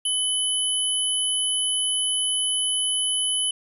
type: tone pair together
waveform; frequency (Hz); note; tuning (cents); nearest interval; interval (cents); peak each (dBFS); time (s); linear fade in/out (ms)
sine; 3000 / 10691; F#7 / E9; +23 / +23; octave + minor seventh; 2200; -23 / -25; 0.05-3.51; 5
effects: none